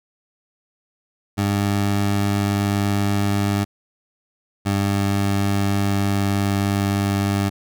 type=tone pair in turn; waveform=20% pulse; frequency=100.9 / 99.63 Hz; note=G#2 / G2; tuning=-49 / +29 cents; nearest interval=unison; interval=22 cents; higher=first; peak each=-13 dBFS; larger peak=neither; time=1.37-3.65 / 4.65-7.5 s; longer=second; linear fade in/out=20 ms; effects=none